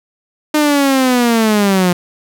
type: linear sweep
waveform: sawtooth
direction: down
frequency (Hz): 305.6 to 174.61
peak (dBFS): -6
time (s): 0.54-1.93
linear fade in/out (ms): 5
effects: none